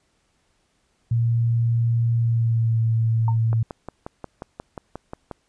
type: tone with pitch glide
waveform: sine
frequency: 116.54 to 113.29 Hz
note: A#2 to A#2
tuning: 0 to -49 cents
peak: -17 dBFS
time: 1.11-3.63 s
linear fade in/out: 5 ms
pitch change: -49 cents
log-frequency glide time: 2.16-2.8 s
type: tone with exponential decay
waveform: sine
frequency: 913 Hz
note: A#5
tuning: 36 cents flat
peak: -22 dBFS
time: 3.28-3.37 s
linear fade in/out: 2 ms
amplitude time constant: 19 ms
type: click train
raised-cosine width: 1 ms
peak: -18 dBFS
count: 11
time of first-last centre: 3.53-5.313 s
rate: 5.61 Hz
effects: pink hiss -67 dBFS RMS until 5.48 s + resampled to 22050 Hz